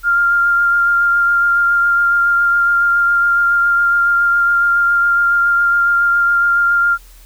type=tone with vibrato; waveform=sine; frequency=1396.9 Hz; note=F6; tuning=in tune; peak=-10 dBFS; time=0.03-6.98 s; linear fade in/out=50 ms; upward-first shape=sine; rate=7.2 Hz; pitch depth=13 cents each way; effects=added 41 Hz sine -39 dBFS peak until 7.25 s + white hiss -47 dBFS RMS until 7.25 s